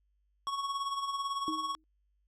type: tone with tremolo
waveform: square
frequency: 1108.7 Hz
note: C#6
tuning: in tune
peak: -31 dBFS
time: 0.47-1.75 s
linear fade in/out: 0 ms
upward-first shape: sine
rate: 18 Hz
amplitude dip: 55%
type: tone with exponential decay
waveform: sine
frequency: 314.3 Hz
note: D#4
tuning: 18 cents sharp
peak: -31 dBFS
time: 1.48-1.84 s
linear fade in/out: 0 ms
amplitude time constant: 77 ms
effects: added 50 Hz sine -70 dBFS peak until 2.27 s + low-pass 7000 Hz 12 dB/octave